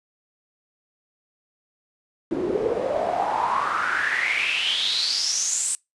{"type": "noise with band-pass filter sweep", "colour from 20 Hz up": "pink", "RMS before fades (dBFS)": -24, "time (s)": [2.31, 5.75], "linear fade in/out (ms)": 0, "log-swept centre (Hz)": [320, 8500], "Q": 8, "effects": ["noise-tail reverb RT60 0.2 s tail -25 dB re dry", "resampled to 24000 Hz"]}